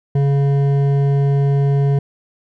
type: tone with hard clipping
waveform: triangle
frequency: 140 Hz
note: C#3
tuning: 18 cents sharp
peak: -14 dBFS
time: 0.15-1.99 s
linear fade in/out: 5 ms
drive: 13 dB
effects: none